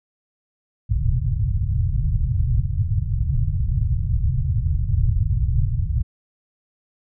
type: low-pass noise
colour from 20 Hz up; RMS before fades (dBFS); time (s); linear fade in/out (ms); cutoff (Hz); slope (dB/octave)
white; -20; 0.89-6.03; 10; 130; 48
effects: none

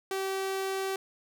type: tone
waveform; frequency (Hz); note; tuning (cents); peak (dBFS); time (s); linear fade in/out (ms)
sawtooth; 385.3; G4; -30; -26; 0.11-0.96; 2
effects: none

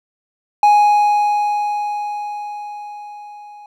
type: tone with level ramp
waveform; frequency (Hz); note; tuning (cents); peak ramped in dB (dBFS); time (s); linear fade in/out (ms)
triangle; 830.6; G#5; 0; -5 to -34; 0.63-3.66; 2
effects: none

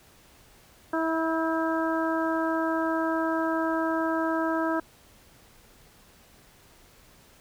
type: harmonic tone with a mistuned harmonic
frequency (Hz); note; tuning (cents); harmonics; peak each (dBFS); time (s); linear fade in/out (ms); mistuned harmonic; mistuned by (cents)
324.6; E4; -27; 1 / 2 / 3 / 4 / 5; -27 / -30 / -32 / -33 / -34; 0.93-4.8; 5; 5; -28
effects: pink hiss -56 dBFS RMS until 7.4 s

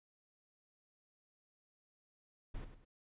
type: noise with echo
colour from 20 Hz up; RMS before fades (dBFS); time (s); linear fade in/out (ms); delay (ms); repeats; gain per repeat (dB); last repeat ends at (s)
brown; -43; 2.54-2.65; 10; 100; 2; -9; 2.85
effects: resampled to 8000 Hz

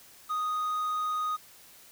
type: tone with quantisation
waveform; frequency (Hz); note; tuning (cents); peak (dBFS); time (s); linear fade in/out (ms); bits
triangle; 1244; D#6; -1; -26; 0.29-1.37; 20; 9
effects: white hiss -54 dBFS RMS until 1.91 s

